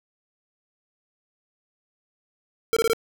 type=tone bursts; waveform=square; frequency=454.6 Hz; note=A#4; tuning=43 cents flat; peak=-19 dBFS; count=4; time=2.73-2.933 s; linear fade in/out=0 ms; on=35 ms; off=21 ms; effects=10-bit